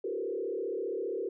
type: tone with frequency modulation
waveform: sine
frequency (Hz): 421.9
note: G#4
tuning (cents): +27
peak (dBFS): -31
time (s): 0.04-1.29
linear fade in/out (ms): 5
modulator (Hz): 35.1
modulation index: 2
effects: none